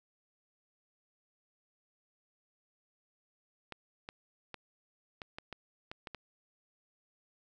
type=clicks; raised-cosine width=0.3 ms; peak=-26 dBFS; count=9; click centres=3.723 / 4.089 / 4.543 / 5.218 / 5.385 / 5.527 / 5.915 / 6.072 / 6.147 s; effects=none